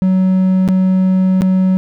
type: tone with dropouts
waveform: triangle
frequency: 187.1 Hz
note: F#3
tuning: 20 cents sharp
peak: -7 dBFS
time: 0.02-1.77 s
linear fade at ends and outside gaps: 0 ms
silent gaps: 0.678-0.687 / 1.41-1.419 s
effects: none